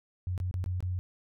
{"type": "tone with dropouts", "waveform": "sine", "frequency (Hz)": 90.9, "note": "F#2", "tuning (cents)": -30, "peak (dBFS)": -29, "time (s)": [0.27, 0.99], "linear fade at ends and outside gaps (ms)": 0, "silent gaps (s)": [[0.378, 0.401], [0.512, 0.541], [0.641, 0.661], [0.805, 0.826]], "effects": []}